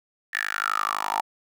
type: tone with high-pass filter sweep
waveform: 10% pulse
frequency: 51.91 Hz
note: G#1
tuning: in tune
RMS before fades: -27 dBFS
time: 0.33-1.21 s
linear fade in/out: 10 ms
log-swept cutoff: 1800 to 880 Hz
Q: 8.4
effects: none